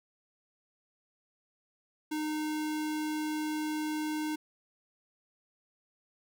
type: tone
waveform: square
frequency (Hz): 306.7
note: D#4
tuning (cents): -25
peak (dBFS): -32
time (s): 2.11-4.36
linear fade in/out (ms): 10
effects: none

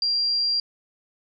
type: tone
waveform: sine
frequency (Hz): 4756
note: D8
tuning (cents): +21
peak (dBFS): -20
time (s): 0.02-0.6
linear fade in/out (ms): 2
effects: none

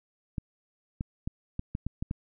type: clicks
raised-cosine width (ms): 5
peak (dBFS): -19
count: 8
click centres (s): 0.382 / 1.009 / 1.275 / 1.594 / 1.751 / 1.866 / 2.025 / 2.111
effects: none

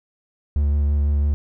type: tone with vibrato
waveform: triangle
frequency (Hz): 72.5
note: D2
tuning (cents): -22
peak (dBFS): -14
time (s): 0.56-1.34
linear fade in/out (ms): 0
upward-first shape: sine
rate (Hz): 6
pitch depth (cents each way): 18
effects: none

